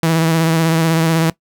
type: tone with vibrato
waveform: sawtooth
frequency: 163 Hz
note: E3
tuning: 19 cents flat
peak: -8 dBFS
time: 0.03-1.3 s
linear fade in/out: 2 ms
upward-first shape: sine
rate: 16 Hz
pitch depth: 32 cents each way
effects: noise-tail reverb RT60 0.1 s tail -19 dB re dry